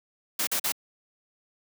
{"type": "noise bursts", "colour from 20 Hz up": "white", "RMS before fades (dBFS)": -27, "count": 3, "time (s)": [0.39, 0.721], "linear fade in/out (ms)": 5, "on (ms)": 81, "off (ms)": 44, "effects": ["high-pass 200 Hz 12 dB/octave"]}